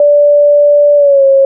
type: tone with pitch glide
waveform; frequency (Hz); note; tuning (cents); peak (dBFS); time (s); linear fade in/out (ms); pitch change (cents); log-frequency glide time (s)
sine; 583 to 544; D5 to C#5; -13 to -33; -3; 0-1.45; 2; -120; 0.96-1.24
effects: none